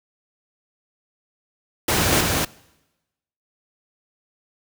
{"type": "noise with echo", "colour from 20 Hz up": "pink", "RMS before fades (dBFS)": -19, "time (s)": [1.88, 2.21], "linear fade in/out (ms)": 5, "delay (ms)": 240, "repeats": 1, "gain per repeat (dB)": -2, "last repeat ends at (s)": 2.45, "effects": ["noise-tail reverb RT60 1.0 s tail -23 dB re dry", "high-pass 60 Hz 12 dB/octave"]}